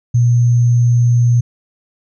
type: tone with sample-and-hold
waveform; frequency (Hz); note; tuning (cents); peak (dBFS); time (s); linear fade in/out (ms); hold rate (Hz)
sine; 119.7; A#2; +46; -8; 0.14-1.41; 10; 6300
effects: resampled to 24000 Hz